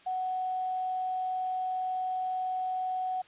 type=tone with quantisation; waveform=sine; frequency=743 Hz; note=F#5; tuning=7 cents sharp; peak=-29 dBFS; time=0.06-3.22 s; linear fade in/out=10 ms; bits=9; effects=white hiss -57 dBFS RMS until 3.27 s + resampled to 8000 Hz

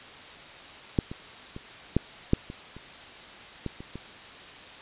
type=clicks; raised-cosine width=3 ms; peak=-9 / -23 / -25 / -8 / -6 / -25 / -30 / -18 / -27 / -24 dBFS; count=10; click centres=0.988 / 1.115 / 1.564 / 1.966 / 2.334 / 2.501 / 2.766 / 3.663 / 3.805 / 3.956 s; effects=white hiss -45 dBFS RMS until 4.81 s + resampled to 8000 Hz

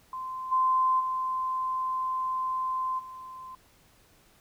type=tone with level steps; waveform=sine; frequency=1036 Hz; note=C6; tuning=17 cents flat; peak=-33 / -21 / -27 / -40 dBFS; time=0.13-3.55 s; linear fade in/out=2 ms; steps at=0.51 / 0.99 / 2.98 s; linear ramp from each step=20 ms; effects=pink hiss -61 dBFS RMS until 4.4 s

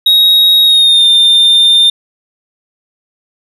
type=tone with pitch glide; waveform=triangle; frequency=3781 to 3610 Hz; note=A#7 to A7; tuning=+24 to +44 cents; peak=-3 dBFS; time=0.06-1.9 s; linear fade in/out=5 ms; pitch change=-80 cents; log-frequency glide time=0.63-1.07 s; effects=none

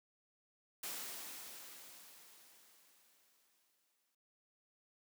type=noise with exponential decay; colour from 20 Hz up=white; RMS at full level=-43 dBFS; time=0.83-4.15 s; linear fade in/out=5 ms; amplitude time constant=720 ms; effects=noise-tail reverb RT60 0.2 s tail -23 dB re dry + high-pass 200 Hz 12 dB/octave

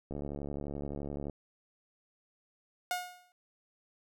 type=click train; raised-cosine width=2 ms; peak=-26 dBFS; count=86; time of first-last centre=0.11-1.297 s; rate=71.6 Hz
type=tone with exponential decay; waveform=sawtooth; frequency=720 Hz; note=F#5; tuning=47 cents flat; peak=-25 dBFS; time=2.91-3.32 s; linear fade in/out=1 ms; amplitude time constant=87 ms
effects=none

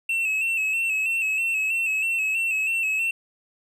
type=tone with vibrato; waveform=triangle; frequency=2637 Hz; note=E7; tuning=in tune; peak=-20 dBFS; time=0.09-3.11 s; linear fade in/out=5 ms; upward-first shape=square; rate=3.1 Hz; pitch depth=42 cents each way; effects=none

